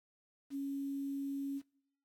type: tone with quantisation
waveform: sine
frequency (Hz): 277.2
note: C#4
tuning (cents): 0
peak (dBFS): -36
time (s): 0.5-1.62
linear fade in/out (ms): 50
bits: 10
effects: noise-tail reverb RT60 0.7 s tail -24 dB re dry + AAC 64 kbps